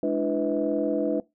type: tone cluster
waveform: sine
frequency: 209.8 / 295.7 / 336.6 / 496.6 / 642 Hz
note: G#3 / D4 / E4 / B4 / E5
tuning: +18 / +12 / +36 / +9 / -46 cents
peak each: -32 / -26 / -29 / -27 / -30 dBFS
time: 0.03-1.2 s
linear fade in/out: 2 ms
effects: noise-tail reverb RT60 0.2 s tail -21 dB re dry + tanh soft clip ceiling -12 dBFS